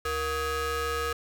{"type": "ring-modulated tone", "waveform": "30% pulse", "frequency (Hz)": 397.1, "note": "G4", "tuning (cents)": 22, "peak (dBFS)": -22, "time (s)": [0.05, 1.13], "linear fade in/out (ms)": 5, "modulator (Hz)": 867, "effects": []}